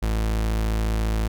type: tone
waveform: 40% pulse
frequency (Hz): 54.5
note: A1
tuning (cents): -16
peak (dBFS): -20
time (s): 0.02-1.28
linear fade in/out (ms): 10
effects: none